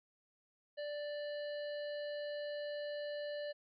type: harmonic tone with a mistuned harmonic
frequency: 587.3 Hz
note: D5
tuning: in tune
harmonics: 1 / 3 / 5 / 7 / 8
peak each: -39 / -50 / -55 / -54 / -62 dBFS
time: 0.77-3.53 s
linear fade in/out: 20 ms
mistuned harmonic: 8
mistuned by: -26 cents
effects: MP3 64 kbps